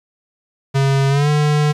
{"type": "tone with pitch glide", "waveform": "square", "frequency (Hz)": [136.8, 149.18], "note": ["C#3", "D3"], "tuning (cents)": [-23, 27], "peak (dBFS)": -13, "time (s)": [0.74, 1.73], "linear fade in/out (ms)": 20, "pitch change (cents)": 150, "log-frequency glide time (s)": [1.09, 1.29], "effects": ["low-pass 7000 Hz 12 dB/octave", "8-bit"]}